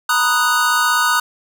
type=chord; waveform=square; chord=B major seventh; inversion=third; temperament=equal; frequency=932.3 / 987.8 / 1244.5 / 1480 Hz; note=A#5 / B5 / D#6 / F#6; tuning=0 / 0 / 0 / 0 cents; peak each=-24 / -24 / -18 / -18 dBFS; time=0.09-1.2 s; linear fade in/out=5 ms; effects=none